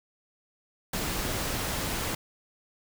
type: noise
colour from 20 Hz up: pink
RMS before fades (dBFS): -31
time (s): 0.93-2.15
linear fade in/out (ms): 5
effects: none